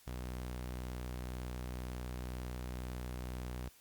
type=tone; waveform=sawtooth; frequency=62 Hz; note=B1; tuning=7 cents sharp; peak=-36 dBFS; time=0.07-3.69 s; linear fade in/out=5 ms; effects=white hiss -63 dBFS RMS until 3.8 s + Opus 48 kbps